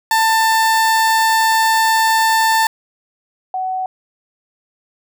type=tone pair in turn; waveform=30% pulse / sine; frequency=891 / 749.2 Hz; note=A5 / F#5; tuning=+22 / +21 cents; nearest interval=minor third; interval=301 cents; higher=first; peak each=-9 / -18 dBFS; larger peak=first; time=0.11-2.67 / 3.54-3.86 s; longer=first; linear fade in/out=2 ms; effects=none